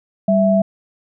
sine tone pair together, 196 / 659.3 Hz, G3 / E5, 0 / 0 cents, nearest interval octave + major sixth, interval 2100 cents, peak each -14 dBFS, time 0.28-0.62 s, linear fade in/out 5 ms, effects none

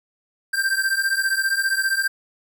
square beating tone pair, 1568 / 1583 Hz, G6 / G6, 0 / +17 cents, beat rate 15 Hz, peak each -23 dBFS, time 0.53-2.08 s, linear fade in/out 10 ms, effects 9-bit

